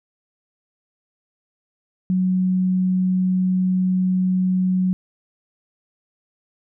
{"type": "tone", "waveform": "sine", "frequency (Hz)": 184.8, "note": "F#3", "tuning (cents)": -2, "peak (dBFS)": -16, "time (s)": [2.1, 4.93], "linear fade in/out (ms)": 0, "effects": []}